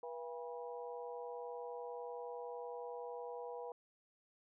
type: harmonic tone with a mistuned harmonic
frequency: 161.8 Hz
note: E3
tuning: 32 cents flat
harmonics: 3 / 4 / 5 / 6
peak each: -45 / -52 / -51 / -52 dBFS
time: 0.03-3.72 s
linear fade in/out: 2 ms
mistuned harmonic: 4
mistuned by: +81 cents
effects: none